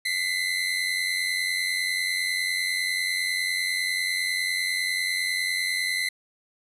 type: tone pair together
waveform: 30% pulse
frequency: 2003 / 2093 Hz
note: B6 / C7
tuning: +24 / 0 cents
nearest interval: minor second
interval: 76 cents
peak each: -24 / -25 dBFS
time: 0.05-6.09 s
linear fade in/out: 5 ms
effects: resampled to 32000 Hz

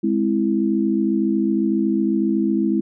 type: chord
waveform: sine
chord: Ab augmented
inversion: none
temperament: equal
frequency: 207.7 / 261.6 / 329.6 Hz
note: Ab3 / C4 / E4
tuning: 0 / 0 / 0 cents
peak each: -20 / -23 / -20 dBFS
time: 0.03-2.81 s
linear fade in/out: 10 ms
effects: none

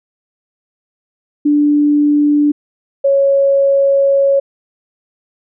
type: tone pair in turn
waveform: sine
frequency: 293.7 / 552.9 Hz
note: D4 / C#5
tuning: 0 / -5 cents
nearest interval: major seventh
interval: 1095 cents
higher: second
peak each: -8 / -8 dBFS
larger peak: neither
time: 1.45-2.52 / 3.04-4.4 s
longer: second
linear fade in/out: 10 ms
effects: none

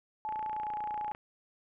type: tone with pitch glide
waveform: sine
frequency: 861 to 844.7 Hz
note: A5 to G#5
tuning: -38 to +29 cents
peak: -33 dBFS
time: 0.25-1.12 s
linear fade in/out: 0 ms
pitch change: -33 cents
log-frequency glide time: 0.47-0.73 s
type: click train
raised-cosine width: 0.5 ms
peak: -30 dBFS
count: 26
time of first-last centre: 0.29-1.149 s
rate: 29.1 Hz
effects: none

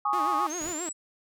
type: chord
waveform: sine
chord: Ab suspended fourth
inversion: none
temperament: equal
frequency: 830.6 / 1108.7 / 1244.5 Hz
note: Ab5 / Db6 / Eb6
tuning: 0 / 0 / 0 cents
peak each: -28 dBFS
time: 0.05-0.47 s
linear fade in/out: 5 ms
type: tone with vibrato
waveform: sawtooth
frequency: 329.6 Hz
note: E4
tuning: in tune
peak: -30 dBFS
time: 0.13-0.89 s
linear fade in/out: 2 ms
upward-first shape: sine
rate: 7.5 Hz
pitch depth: 170 cents each way
type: exponential sweep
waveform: sine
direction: up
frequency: 6290 to 7902 Hz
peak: -33 dBFS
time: 0.49-0.93 s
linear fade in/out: 20 ms
type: noise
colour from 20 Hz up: pink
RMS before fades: -44 dBFS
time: 0.61-0.73 s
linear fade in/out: 2 ms
effects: none

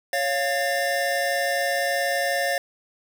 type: tone cluster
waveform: square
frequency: 555 / 698 / 1797 Hz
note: C#5 / F5 / A6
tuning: +2 / -1 / +36 cents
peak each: -27 dBFS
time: 0.13-2.58 s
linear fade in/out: 2 ms
effects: none

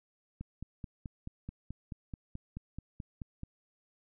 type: click train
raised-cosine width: 5 ms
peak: -28 dBFS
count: 15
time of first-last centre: 0.41-3.434 s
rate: 4.63 Hz
effects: none

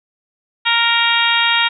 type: harmonic tone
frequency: 466.2 Hz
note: A#4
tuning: in tune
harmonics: 2 / 3 / 4 / 5 / 6 / 7 / 8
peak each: -20 / -20 / -20 / -20 / -20 / -20 / -20 dBFS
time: 0.65-1.69 s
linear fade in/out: 20 ms
effects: none

